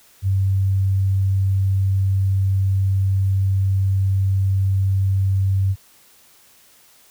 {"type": "tone", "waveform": "sine", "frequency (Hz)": 96.6, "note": "G2", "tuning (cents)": -25, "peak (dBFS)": -15, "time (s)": [0.22, 5.76], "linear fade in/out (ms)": 50, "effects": ["white hiss -52 dBFS RMS until 7.1 s"]}